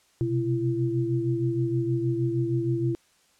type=tone cluster; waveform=sine; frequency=124.7 / 131.1 / 337.8 Hz; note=B2 / C3 / E4; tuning=+17 / +4 / +42 cents; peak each=-27 / -30 / -26 dBFS; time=0.21-2.95 s; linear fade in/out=0 ms; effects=white hiss -63 dBFS RMS until 3.39 s + low-pass 9000 Hz 12 dB/octave